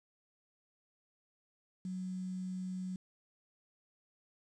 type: tone with quantisation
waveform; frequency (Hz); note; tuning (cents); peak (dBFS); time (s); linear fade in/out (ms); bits
sine; 185; F#3; 0; -37; 1.85-2.96; 2; 10
effects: resampled to 22050 Hz